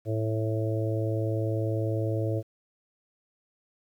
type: harmonic tone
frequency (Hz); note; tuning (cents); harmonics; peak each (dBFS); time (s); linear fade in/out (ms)
110; A2; 0; 1 / 3 / 4 / 5 / 6; -27 / -33 / -35 / -34 / -39; 0.05-2.43; 50
effects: 10-bit